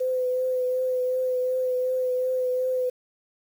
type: tone with vibrato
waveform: sine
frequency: 508 Hz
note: B4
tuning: 49 cents sharp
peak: -22 dBFS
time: 0-2.9 s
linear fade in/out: 10 ms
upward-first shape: triangle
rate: 2.7 Hz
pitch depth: 24 cents each way
effects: 8-bit